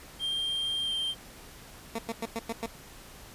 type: tone with pitch glide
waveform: triangle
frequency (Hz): 3187 to 3158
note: G7 to G7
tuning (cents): +28 to +12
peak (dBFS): -27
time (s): 0.19-1.15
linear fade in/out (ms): 50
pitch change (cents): -16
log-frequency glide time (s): 0.83-0.91
type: tone bursts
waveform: 15% pulse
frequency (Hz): 227.9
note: A#3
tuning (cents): -39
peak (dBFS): -24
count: 6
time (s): 1.95-2.662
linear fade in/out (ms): 5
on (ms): 37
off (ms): 98
effects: pink hiss -49 dBFS RMS until 3.34 s + resampled to 32000 Hz